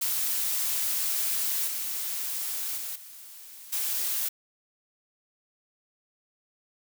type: noise with level steps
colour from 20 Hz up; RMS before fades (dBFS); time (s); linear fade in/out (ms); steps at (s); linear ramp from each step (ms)
blue; -28 / -32 / -35 / -46 / -29; 0.01-4.29; 10; 1.67 / 2.77 / 2.95 / 3.72; 10
effects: none